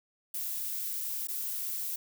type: noise with dropouts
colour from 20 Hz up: violet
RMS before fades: -35 dBFS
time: 0.34-1.96 s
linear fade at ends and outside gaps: 5 ms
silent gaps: 1.272-1.284 s
effects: none